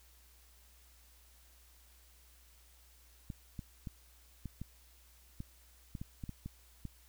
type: clicks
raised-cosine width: 5 ms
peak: -29 dBFS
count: 12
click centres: 3.302 / 3.592 / 3.872 / 4.457 / 4.616 / 5.404 / 5.952 / 6.015 / 6.238 / 6.293 / 6.46 / 6.853 s
effects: added 60 Hz sine -62 dBFS peak until 7.08 s + white hiss -65 dBFS RMS until 7.08 s